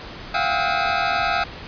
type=tone cluster; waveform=25% pulse; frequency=683 / 722 / 795 / 1285 Hz; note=F5 / F#5 / G5 / E6; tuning=-39 / -43 / +24 / -45 cents; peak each=-21 dBFS; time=0.34-1.44 s; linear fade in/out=5 ms; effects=pink hiss -36 dBFS RMS until 1.67 s + resampled to 11025 Hz